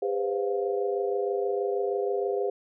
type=tone cluster; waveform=sine; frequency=402.8 / 499.7 / 526 / 704 Hz; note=G4 / B4 / C5 / F5; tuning=+47 / +20 / +9 / +14 cents; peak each=-27 / -31 / -35 / -35 dBFS; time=0.02-2.5 s; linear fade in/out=5 ms; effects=none